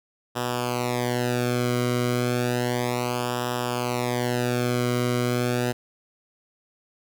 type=tone with flanger; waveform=sawtooth; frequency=122.6 Hz; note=B2; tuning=12 cents flat; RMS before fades=-25 dBFS; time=0.35-5.73 s; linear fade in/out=20 ms; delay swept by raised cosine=0.46 to 1.15 ms; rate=0.32 Hz; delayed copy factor=-0.95; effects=none